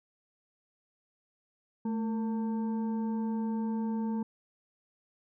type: tone with frequency modulation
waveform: sine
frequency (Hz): 220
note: A3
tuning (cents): 0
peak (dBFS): -29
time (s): 1.85-4.23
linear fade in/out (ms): 5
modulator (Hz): 681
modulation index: 0.44
effects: none